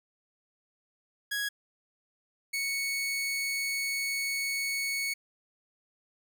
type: tone pair in turn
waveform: sawtooth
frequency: 1661.2 / 2217 Hz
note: G#6 / C#7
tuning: 0 / 0 cents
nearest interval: perfect fourth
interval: 500 cents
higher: second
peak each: -26 dBFS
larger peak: neither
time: 1.31-1.49 / 2.53-5.14 s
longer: second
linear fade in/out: 10 ms
effects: none